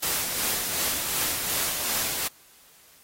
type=noise with tremolo; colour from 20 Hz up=white; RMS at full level=-26 dBFS; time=0.02-2.28 s; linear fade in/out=10 ms; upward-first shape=sine; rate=2.7 Hz; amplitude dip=35%; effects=white hiss -55 dBFS RMS until 3.03 s + AAC 48 kbps